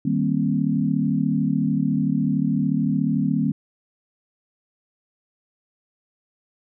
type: chord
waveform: sine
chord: C minor seventh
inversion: first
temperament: equal with one note detuned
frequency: 155.56 / 196 / 233.1 / 266.8 Hz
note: Eb3 / G3 / Bb3 / C4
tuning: 0 / 0 / 0 / +34 cents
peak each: -24 dBFS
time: 0.05-3.52 s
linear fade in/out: 5 ms
effects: none